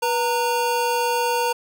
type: tone pair together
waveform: square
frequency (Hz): 487.6 / 922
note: B4 / A#5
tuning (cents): -22 / -19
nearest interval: major seventh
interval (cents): 1103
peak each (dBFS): -24 / -22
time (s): 0.02-1.53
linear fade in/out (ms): 10
effects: none